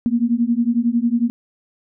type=beating tone pair; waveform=sine; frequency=230.6 / 241.6 Hz; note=A#3 / B3; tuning=-19 / -38 cents; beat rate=11 Hz; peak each=-18 dBFS; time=0.06-1.3 s; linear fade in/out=0 ms; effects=none